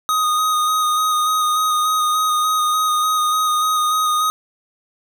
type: tone with vibrato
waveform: square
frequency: 1244.5 Hz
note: D#6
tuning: in tune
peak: -16 dBFS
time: 0.09-4.3 s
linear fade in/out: 0 ms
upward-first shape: square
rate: 3.4 Hz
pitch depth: 15 cents each way
effects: none